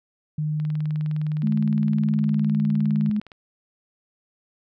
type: tone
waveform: sine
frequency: 152.4 Hz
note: D#3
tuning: 36 cents flat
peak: -22 dBFS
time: 0.38-3.1 s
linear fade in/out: 5 ms
type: click train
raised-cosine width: 0.3 ms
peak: -28 dBFS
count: 54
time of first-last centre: 0.6-3.318 s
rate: 19.5 Hz
type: tone with pitch glide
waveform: sine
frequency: 212.4 to 210.2 Hz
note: G#3 to G#3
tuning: +39 to +21 cents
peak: -20 dBFS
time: 1.43-3.2 s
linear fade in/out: 5 ms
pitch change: -18 cents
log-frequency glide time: 1.81-2.94 s
effects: none